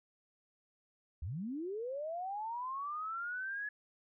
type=linear sweep; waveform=sine; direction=up; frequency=64.3 to 1706 Hz; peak=-37 dBFS; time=1.22-3.69 s; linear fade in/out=5 ms; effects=none